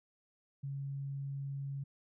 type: tone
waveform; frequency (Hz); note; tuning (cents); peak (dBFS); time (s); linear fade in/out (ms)
sine; 138.59; C#3; 0; -37; 0.63-1.84; 10
effects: none